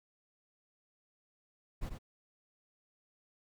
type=noise with echo; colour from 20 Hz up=brown; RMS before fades=-37 dBFS; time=1.81-1.9 s; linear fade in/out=20 ms; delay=88 ms; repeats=1; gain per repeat=-5 dB; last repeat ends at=1.988 s; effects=none